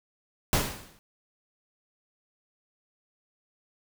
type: noise with exponential decay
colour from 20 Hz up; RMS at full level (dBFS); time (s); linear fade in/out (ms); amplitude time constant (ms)
pink; -22; 0.53-0.99; 0; 100
effects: none